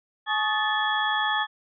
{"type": "tone cluster", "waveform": "sine", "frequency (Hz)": [852, 1112, 1249, 1745, 3346], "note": ["G#5", "C#6", "D#6", "A6", "G#7"], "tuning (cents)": [44, 5, 6, -15, 12], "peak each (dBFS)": [-27, -33, -31, -26, -30], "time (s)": [0.26, 1.47], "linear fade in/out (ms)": 50, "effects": []}